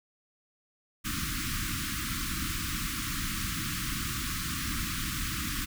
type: band-stop noise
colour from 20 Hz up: pink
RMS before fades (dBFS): -33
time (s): 1.04-5.66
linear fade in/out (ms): 20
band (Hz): 330 to 1100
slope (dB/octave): 96
effects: none